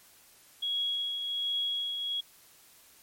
sine tone with tremolo, 3322 Hz, G#7, in tune, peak -27 dBFS, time 0.62-2.21 s, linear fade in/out 10 ms, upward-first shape triangle, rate 1.3 Hz, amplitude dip 45%, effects white hiss -58 dBFS RMS until 3.02 s + MP3 64 kbps

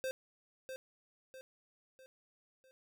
square tone with echo, 523 Hz, C5, 1 cent flat, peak -36 dBFS, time 0.04-0.11 s, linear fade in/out 0 ms, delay 650 ms, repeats 4, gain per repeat -7 dB, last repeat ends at 2.71 s, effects none

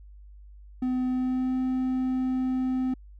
triangle tone with pitch glide, 254 to 257.5 Hz, B3 to C4, +49 to -28 cents, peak -22 dBFS, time 0.82-2.94 s, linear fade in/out 5 ms, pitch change +23 cents, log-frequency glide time 1.06-1.56 s, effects added 50 Hz sine -45 dBFS peak until 3.19 s

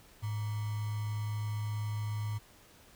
sine tone with sample-and-hold, 106.2 Hz, G#2, 39 cents sharp, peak -32 dBFS, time 0.22-2.39 s, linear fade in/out 20 ms, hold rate 1050 Hz, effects pink hiss -59 dBFS RMS until 2.95 s

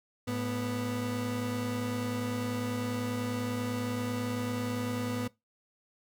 30% pulse tone pair together, 108.12 / 246.4 Hz, A2 / B3, -30 / -4 cents, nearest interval octave + major second, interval 1426 cents, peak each -33 / -30 dBFS, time 0.27-5.28 s, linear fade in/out 10 ms, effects noise-tail reverb RT60 0.2 s tail -21 dB re dry

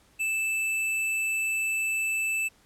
square tone, 2637 Hz, E7, in tune, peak -26 dBFS, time 0.19-2.49 s, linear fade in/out 20 ms, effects pink hiss -61 dBFS RMS until 2.65 s + low-pass 12000 Hz 12 dB/octave

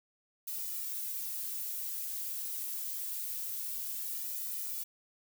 violet noise with flanger, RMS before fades -38 dBFS, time 0.47-4.84 s, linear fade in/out 10 ms, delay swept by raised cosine 1.8 to 3.6 ms, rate 0.25 Hz, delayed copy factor -0.85, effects none

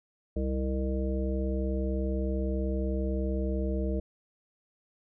harmonic tone with a mistuned harmonic, 65.41 Hz, C2, in tune, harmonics 1 / 3 / 5 / 7 / 9, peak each -29 / -34 / -36 / -37 / -39 dBFS, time 0.36-4 s, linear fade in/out 5 ms, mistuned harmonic 9, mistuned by +49 cents, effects none

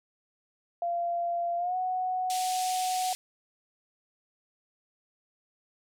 sine tone with pitch glide, 690 to 739.5 Hz, F5 to F#5, -21 to -1 cents, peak -27 dBFS, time 0.82-3.13 s, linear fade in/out 2 ms, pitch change +120 cents, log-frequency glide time 1.57-1.76 s
white band-pass noise, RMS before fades -37 dBFS, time 2.3-3.15 s, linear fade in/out 0 ms, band 2400 to 10000 Hz, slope 24 dB/octave
effects none

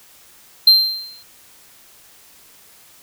triangle tone with exponential decay, 4148 Hz, C8, 16 cents flat, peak -3 dBFS, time 0.67-1.23 s, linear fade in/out 5 ms, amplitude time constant 120 ms, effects white hiss -48 dBFS RMS until 3.02 s

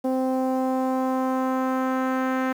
sawtooth tone with low-pass filter sweep, 260 Hz, C4, 11 cents flat, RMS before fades -24 dBFS, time 0.04-2.53 s, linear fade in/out 10 ms, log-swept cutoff 650 to 1700 Hz, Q 1.8, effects 8-bit

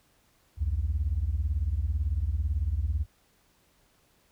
sine beating tone pair, 64.4 / 82.4 Hz, C2 / E2, -27 / 0 cents, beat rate 18 Hz, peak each -27 dBFS, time 0.57-3.06 s, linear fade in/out 50 ms, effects tanh soft clip ceiling -20 dBFS + pink hiss -66 dBFS RMS until 4.31 s

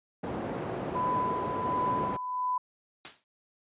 white low-pass noise, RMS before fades -34 dBFS, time 0.23-2.17 s, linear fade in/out 10 ms, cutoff 590 Hz, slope 12 dB/octave
sine tone with tremolo, 1000 Hz, B5, 21 cents sharp, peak -26 dBFS, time 0.95-2.58 s, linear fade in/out 5 ms, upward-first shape sine, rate 1.4 Hz, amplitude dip 55%
white noise with exponential decay, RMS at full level -36 dBFS, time 3.05-3.24 s, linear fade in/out 0 ms, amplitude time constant 41 ms
effects high-pass 100 Hz 12 dB/octave + resampled to 8000 Hz

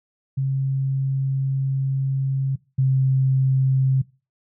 sine tone pair in turn, 134.9 / 132.66 Hz, C#3 / C3, -47 / +24 cents, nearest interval unison, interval 29 cents, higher first, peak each -19 / -15 dBFS, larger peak second, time 0.37-2.56 / 2.78-4.02 s, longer first, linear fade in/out 10 ms, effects noise-tail reverb RT60 0.3 s tail -21 dB re dry

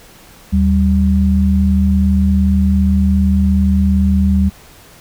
sine tone pair together, 77.1 / 194.51 Hz, D#2 / G3, -15 / -13 cents, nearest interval octave + major third, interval 1602 cents, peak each -12 dBFS, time 0.52-4.5 s, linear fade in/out 20 ms, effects pink hiss -42 dBFS RMS until 5 s

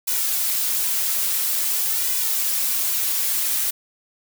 blue noise with flanger, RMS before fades -22 dBFS, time 0.07-3.71 s, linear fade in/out 10 ms, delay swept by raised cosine 2 to 5.3 ms, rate 0.49 Hz, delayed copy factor +0.8, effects none

